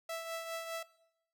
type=tone with tremolo; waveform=sawtooth; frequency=659.3 Hz; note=E5; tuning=in tune; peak=-32 dBFS; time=0.09-0.83 s; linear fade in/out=5 ms; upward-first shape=triangle; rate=4.9 Hz; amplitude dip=55%; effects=noise-tail reverb RT60 0.8 s tail -20 dB re dry